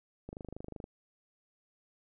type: click train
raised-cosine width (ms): 2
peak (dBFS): -29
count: 15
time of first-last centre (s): 0.29-0.841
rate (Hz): 25.4
effects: none